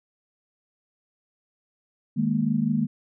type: chord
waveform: sine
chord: D# suspended fourth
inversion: none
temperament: equal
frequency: 155.56 / 207.7 / 233.1 Hz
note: D#3 / G#3 / A#3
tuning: 0 / 0 / 0 cents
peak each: -27 / -25 / -24 dBFS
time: 2.16-2.87 s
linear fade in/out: 20 ms
effects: none